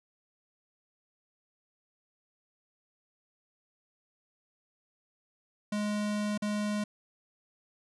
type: tone with dropouts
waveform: square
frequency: 208.7 Hz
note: G#3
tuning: 9 cents sharp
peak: -30 dBFS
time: 5.72-6.84 s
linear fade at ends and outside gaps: 5 ms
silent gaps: 6.377-6.421 s
effects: resampled to 24000 Hz